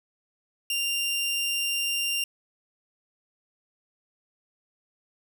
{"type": "tone", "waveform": "sawtooth", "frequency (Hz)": 2786, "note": "F7", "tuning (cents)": -5, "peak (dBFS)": -22, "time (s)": [0.7, 2.24], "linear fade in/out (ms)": 2, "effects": []}